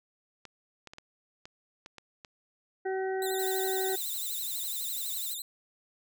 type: clicks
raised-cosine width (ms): 0.2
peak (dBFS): -28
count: 8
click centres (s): 0.453 / 0.873 / 0.935 / 0.984 / 1.455 / 1.861 / 1.983 / 2.248
type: harmonic tone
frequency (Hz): 380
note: F#4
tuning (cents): +46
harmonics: 1 / 2 / 4 / 5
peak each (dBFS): -30 / -36 / -42 / -44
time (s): 2.85-3.96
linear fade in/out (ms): 10
type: tone with vibrato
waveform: 10% pulse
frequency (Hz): 3813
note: A#7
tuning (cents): +38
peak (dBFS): -29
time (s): 3.22-5.42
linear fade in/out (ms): 2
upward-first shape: sine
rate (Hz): 12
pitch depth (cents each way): 130
type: noise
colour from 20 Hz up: violet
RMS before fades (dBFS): -37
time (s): 3.39-5.34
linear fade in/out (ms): 5
effects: none